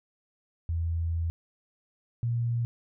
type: tone pair in turn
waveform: sine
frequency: 83.2 / 118.14 Hz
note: E2 / A#2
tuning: +17 / +24 cents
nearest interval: tritone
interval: 607 cents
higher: second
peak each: -26 / -25 dBFS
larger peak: second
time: 0.69-1.3 / 2.23-2.65 s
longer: first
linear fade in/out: 0 ms
effects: none